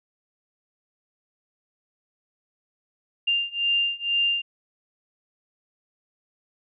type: beating tone pair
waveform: sine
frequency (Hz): 2794 / 2796.1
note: F7 / F7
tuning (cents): 0 / +1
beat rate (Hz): 2.1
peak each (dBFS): -25 / -24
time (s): 3.27-4.42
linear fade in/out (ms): 10
effects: none